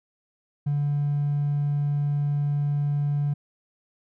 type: tone with hard clipping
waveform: triangle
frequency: 144.6 Hz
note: D3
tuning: 27 cents flat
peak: -22 dBFS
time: 0.66-3.34 s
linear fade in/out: 10 ms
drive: 4 dB
effects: none